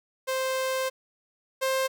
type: tone pair in turn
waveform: sawtooth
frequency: 523.3 / 527.9 Hz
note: C5 / C5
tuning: 0 / +15 cents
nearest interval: unison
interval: 15 cents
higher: second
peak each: -22 / -20 dBFS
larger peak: second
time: 0.27-0.9 / 1.61-1.88 s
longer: first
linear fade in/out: 20 ms
effects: none